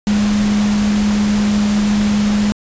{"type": "tone in noise", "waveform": "sine", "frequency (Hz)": 207.7, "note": "G#3", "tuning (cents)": 0, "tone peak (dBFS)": -12, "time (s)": [0.07, 2.52], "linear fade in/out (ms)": 0, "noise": "pink", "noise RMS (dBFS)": -24, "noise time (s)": [0.07, 2.52], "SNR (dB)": 9, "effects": ["resampled to 16000 Hz"]}